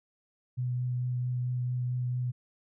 sine tone with vibrato, 124.5 Hz, B2, 14 cents sharp, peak -28 dBFS, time 0.57-2.32 s, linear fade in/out 20 ms, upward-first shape triangle, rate 4.5 Hz, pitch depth 13 cents each way, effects none

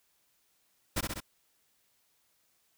pink noise with echo, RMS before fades -30 dBFS, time 0.96-1.01 s, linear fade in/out 10 ms, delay 65 ms, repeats 3, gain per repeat -3 dB, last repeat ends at 1.205 s, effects white hiss -72 dBFS RMS until 2.77 s

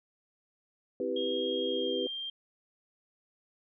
sine chord, C major seventh, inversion none, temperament equal, 261.6 / 329.6 / 392 / 493.9 Hz, C4 / E4 / G4 / B4, 0 / 0 / 0 / 0 cents, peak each -38 / -38 / -34 / -33 dBFS, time 1-2.07 s, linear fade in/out 2 ms
sine tone with pitch glide, 3252 to 3183 Hz, G#7 to G7, -37 to +26 cents, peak -35 dBFS, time 1.16-2.3 s, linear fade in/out 5 ms, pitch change -37 cents, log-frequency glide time 1.64-2.02 s
effects none

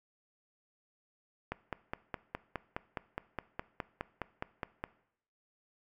click train, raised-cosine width 0.5 ms, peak -20 dBFS, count 17, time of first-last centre 1.52-4.84 s, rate 4.82 Hz, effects noise-tail reverb RT60 0.7 s tail -19 dB re dry

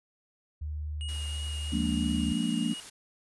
sine tone, 75.5 Hz, D2, 48 cents sharp, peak -32 dBFS, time 0.61-2.33 s, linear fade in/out 10 ms
square tone with vibrato, 2870 Hz, F7, 47 cents sharp, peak -39 dBFS, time 1.01-2.8 s, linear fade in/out 0 ms, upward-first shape sine, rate 3 Hz, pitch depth 11 cents each way
white noise, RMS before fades -45 dBFS, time 1.08-2.9 s, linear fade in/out 10 ms
sine chord, Bb dominant seventh, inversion second, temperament just, 174.81 / 209.8 / 233.1 / 291.4 Hz, F3 / Ab3 / Bb3 / D4, +2 / +18 / 0 / -13 cents, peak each -33 / -33 / -30 / -33 dBFS, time 1.72-2.74 s, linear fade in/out 10 ms
effects resampled to 24000 Hz

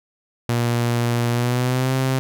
sawtooth tone with pitch glide, 119.1 to 131.39 Hz, A#2 to C3, +38 to +8 cents, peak -14 dBFS, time 0.49-2.19 s, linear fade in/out 0 ms, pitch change +170 cents, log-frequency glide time 1.31-1.94 s, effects none

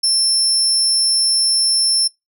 35% pulse tone, 5360 Hz, E8, 28 cents sharp, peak -10 dBFS, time 0.03-2.08 s, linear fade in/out 10 ms, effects noise-tail reverb RT60 0.2 s tail -26 dB re dry

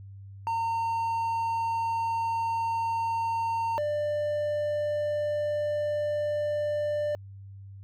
triangle tone pair in turn, 914 / 593.8 Hz, A#5 / D5, -34 / +19 cents, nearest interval perfect fifth, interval 747 cents, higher first, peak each -24 dBFS, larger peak neither, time 0.47-3.78 / 3.78-7.15 s, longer second, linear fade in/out 0 ms, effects added 98 Hz sine -42 dBFS peak until 7.83 s

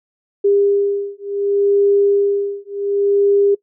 sine beating tone pair, 401.8 / 402.48 Hz, G4 / G4, +43 / +46 cents, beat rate 0.68 Hz, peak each -16 dBFS, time 0.44-3.55 s, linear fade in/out 10 ms, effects noise-tail reverb RT60 0.1 s tail -21 dB re dry

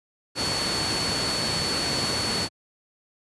sine tone in noise, 4435 Hz, C#8, in tune, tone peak -27 dBFS, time 0.35-2.49 s, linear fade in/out 50 ms, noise pink, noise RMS -27 dBFS, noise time 0.35-2.49 s, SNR -3 dB, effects high-pass 100 Hz 12 dB/octave + resampled to 24000 Hz

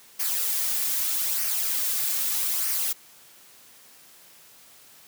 blue noise with flanger, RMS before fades -26 dBFS, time 0.19-2.93 s, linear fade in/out 10 ms, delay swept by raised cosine 0.26 to 3.16 ms, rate 0.8 Hz, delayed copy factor -0.5, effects white hiss -52 dBFS RMS until 5.07 s + high-pass 100 Hz 12 dB/octave

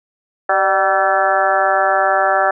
harmonic tone with a mistuned harmonic, 191.9 Hz, G3, 37 cents flat, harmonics 2 / 3 / 4 / 5 / 6 / 7 / 8 / 9, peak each -26 / -18 / -16 / -27 / -24 / -19 / -24 / -21 dBFS, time 0.49-2.51 s, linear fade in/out 5 ms, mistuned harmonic 3, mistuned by +51 cents, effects none

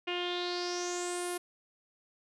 sawtooth tone with low-pass filter sweep, 354.1 Hz, F4, 24 cents sharp, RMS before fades -35 dBFS, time 0.07-1.38 s, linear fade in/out 10 ms, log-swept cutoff 2700 to 11000 Hz, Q 6, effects none

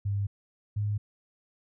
sine tone pair in turn, 100.4 / 103.94 Hz, G2 / G#2, +42 / +2 cents, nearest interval minor second, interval 60 cents, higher second, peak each -26 dBFS, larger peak neither, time 0.05-0.27 / 0.76-0.98 s, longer neither, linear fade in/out 10 ms, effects none

